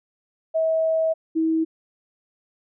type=tone pair in turn; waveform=sine; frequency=644 / 322 Hz; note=E5 / E4; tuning=-41 / -41 cents; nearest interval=octave; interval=1200 cents; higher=first; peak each=-18 dBFS; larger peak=neither; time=0.54-1.14 / 1.35-1.65 s; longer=first; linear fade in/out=20 ms; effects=none